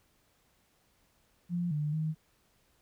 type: tone with pitch steps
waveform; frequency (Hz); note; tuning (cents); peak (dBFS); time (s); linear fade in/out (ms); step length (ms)
sine; 174.4 / 149.5 / 156.8; F3 / D3 / D#3; -2 / +31 / +14; -29; 1.49-2.15; 50; 220
effects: pink hiss -70 dBFS RMS until 2.81 s